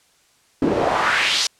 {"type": "noise with band-pass filter sweep", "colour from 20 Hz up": "pink", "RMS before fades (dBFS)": -19, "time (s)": [0.62, 1.47], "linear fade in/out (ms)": 2, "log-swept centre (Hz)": [280, 5400], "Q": 2, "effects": ["white hiss -58 dBFS RMS until 1.59 s", "low-pass 9000 Hz 12 dB/octave"]}